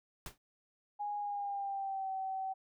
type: noise with exponential decay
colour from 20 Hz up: pink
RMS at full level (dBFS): -40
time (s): 0.26-0.38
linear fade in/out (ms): 2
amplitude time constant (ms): 24
type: tone with pitch glide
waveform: sine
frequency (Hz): 825 to 765.3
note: G#5 to G5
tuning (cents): -12 to -42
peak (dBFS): -35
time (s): 0.99-2.54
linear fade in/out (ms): 20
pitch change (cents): -130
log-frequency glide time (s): 1.18-2.11
effects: none